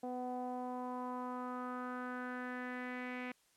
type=tone with low-pass filter sweep; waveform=sawtooth; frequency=250 Hz; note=B3; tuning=21 cents sharp; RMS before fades=-42 dBFS; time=0.03-3.32 s; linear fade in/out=5 ms; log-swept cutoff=680 to 2300 Hz; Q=4.1; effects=white hiss -72 dBFS RMS until 3.56 s + low-pass 11000 Hz 12 dB/octave